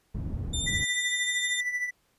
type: low-pass noise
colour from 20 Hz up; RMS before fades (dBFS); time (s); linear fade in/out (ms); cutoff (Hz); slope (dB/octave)
white; -33; 0.14-0.85; 10; 120; 12
type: tone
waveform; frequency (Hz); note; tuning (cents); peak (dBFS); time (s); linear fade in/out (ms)
25% pulse; 3603; A7; +40; -26; 0.53-1.61; 10
type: tone with tremolo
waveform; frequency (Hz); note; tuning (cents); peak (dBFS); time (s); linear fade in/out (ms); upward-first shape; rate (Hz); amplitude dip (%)
triangle; 1975.5; B6; 0; -23; 0.66-1.91; 20; triangle; 13; 70
effects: pink hiss -69 dBFS RMS until 2.18 s + resampled to 32000 Hz